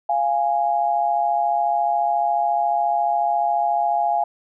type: tone pair together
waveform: sine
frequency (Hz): 693.8 / 828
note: F5 / G#5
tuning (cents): -12 / -5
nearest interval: minor third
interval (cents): 307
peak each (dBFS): -20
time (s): 0.09-4.24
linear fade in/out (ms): 5
effects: none